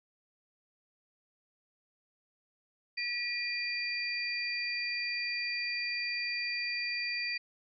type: tone cluster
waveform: sine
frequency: 1935 / 2422 / 4656 Hz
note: B6 / D#7 / D8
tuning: -36 / -47 / -16 cents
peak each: -38 / -35 / -37 dBFS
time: 2.97-7.38 s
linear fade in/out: 10 ms
effects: none